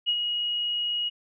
sine tone with ADSR envelope, 2894 Hz, F#7, 39 cents flat, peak -20 dBFS, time 0.06-1.1 s, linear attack 29 ms, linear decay 60 ms, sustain -5 dB, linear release 23 ms, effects none

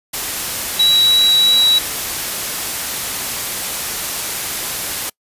sine tone in noise, 3899 Hz, B7, 23 cents flat, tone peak -9 dBFS, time 0.79-1.79 s, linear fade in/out 10 ms, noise white, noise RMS -22 dBFS, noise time 0.13-5.1 s, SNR +10 dB, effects noise-tail reverb RT60 0.1 s tail -26 dB re dry + resampled to 32000 Hz

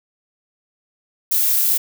violet noise, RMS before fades -17 dBFS, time 1.31-1.78 s, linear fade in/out 10 ms, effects none

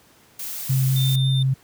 blue noise, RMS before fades -31 dBFS, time 0.39-1.16 s, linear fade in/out 5 ms
sine tone with vibrato, 132.4 Hz, C3, 21 cents sharp, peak -16 dBFS, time 0.69-1.54 s, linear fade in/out 10 ms, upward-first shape sine, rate 5.4 Hz, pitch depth 10 cents each way
triangle tone, 3603 Hz, A7, 40 cents sharp, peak -25 dBFS, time 0.96-1.43 s, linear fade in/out 5 ms
effects pink hiss -54 dBFS RMS until 1.63 s + high-pass 80 Hz 12 dB/octave

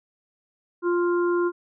harmonic tone, 349.5 Hz, F4, 1 cent sharp, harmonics 1 / 3 / 4, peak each -20 / -30 / -32 dBFS, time 0.82-1.52 s, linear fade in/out 50 ms, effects none

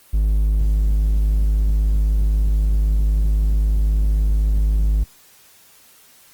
triangle tone, 51.91 Hz, G#1, in tune, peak -12 dBFS, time 0.13-5.04 s, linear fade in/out 10 ms, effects white hiss -50 dBFS RMS until 6.33 s + Opus 24 kbps

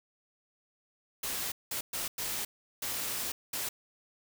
white noise bursts at uneven times, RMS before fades -35 dBFS, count 6, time 1.23-1.52 / 1.71-1.81 / 1.93-2.08 / 2.18-2.45 / 2.82-3.32 / 3.53-3.69 s, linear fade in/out 5 ms, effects none

